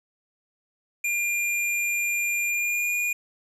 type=tone with pitch glide; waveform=square; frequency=2400 to 2435 Hz; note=D7 to D#7; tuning=+37 to -38 cents; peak=-24 dBFS; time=1.04-3.13 s; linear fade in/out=5 ms; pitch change=+25 cents; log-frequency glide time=2.48-2.97 s; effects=resampled to 32000 Hz